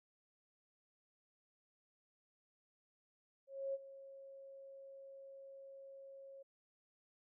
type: tone with ADSR envelope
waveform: sine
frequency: 545 Hz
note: C#5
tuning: 29 cents flat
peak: -36 dBFS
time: 3.47-6.43 s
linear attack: 270 ms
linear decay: 34 ms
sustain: -16 dB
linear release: 11 ms
effects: none